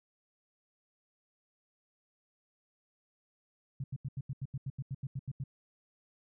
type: tone bursts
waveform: sine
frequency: 134.3 Hz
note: C3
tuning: 46 cents sharp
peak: -34 dBFS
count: 14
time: 3.8-5.439 s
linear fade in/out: 5 ms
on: 40 ms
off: 83 ms
effects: none